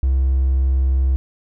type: tone with hard clipping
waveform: triangle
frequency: 65.9 Hz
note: C2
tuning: 13 cents sharp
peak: -14 dBFS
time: 0.03-1.16 s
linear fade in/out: 0 ms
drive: 4 dB
effects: none